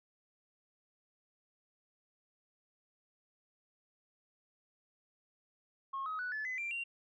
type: tone with pitch steps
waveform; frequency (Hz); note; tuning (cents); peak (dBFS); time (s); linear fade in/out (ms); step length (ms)
sine; 1084 / 1267 / 1480.8 / 1730.7 / 2023 / 2364 / 2763; C#6 / D#6 / F#6 / A6 / B6 / D7 / F7; -39 / +31 / +1 / -29 / +41 / +11 / -19; -35; 5.93-6.84; 10; 130
effects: tanh soft clip ceiling -32 dBFS